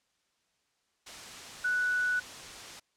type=tone in noise; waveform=sine; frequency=1480 Hz; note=F#6; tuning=in tune; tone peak=-26 dBFS; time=1.64-2.2 s; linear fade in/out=10 ms; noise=white; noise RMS=-44 dBFS; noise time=1.06-2.8 s; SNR=+15 dB; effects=white hiss -75 dBFS RMS until 2.96 s + low-pass 7000 Hz 12 dB/octave